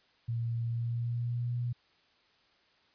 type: tone with pitch glide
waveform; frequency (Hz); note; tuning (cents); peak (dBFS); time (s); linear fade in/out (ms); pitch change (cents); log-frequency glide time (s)
sine; 116.54 to 121.21; A#2 to B2; 0 to -32; -30; 0.28-1.73; 10; +68; 0.66-1.55
effects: white hiss -67 dBFS RMS until 2.94 s + resampled to 11025 Hz